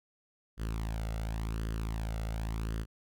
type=tone with flanger; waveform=sawtooth; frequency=55 Hz; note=A1; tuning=in tune; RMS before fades=-35 dBFS; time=0.57-2.86 s; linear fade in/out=50 ms; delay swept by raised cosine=0.63 to 1.47 ms; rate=0.91 Hz; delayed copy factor=+0.6; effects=none